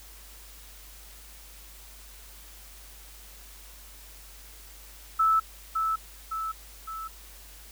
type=tone with echo; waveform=sine; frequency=1311 Hz; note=E6; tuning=10 cents flat; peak=-19 dBFS; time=5.19-5.4 s; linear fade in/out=10 ms; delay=560 ms; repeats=3; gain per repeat=-5 dB; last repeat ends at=7.08 s; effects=added 50 Hz sine -49 dBFS peak until 7.71 s + white hiss -50 dBFS RMS until 7.71 s